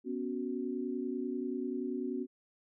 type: chord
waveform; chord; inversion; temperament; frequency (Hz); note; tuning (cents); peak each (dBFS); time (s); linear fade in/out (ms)
sine; B suspended second; none; equal; 246.9 / 277.2 / 370; B3 / C#4 / F#4; 0 / 0 / 0; -37 / -38 / -38; 0.04-2.27; 50
effects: none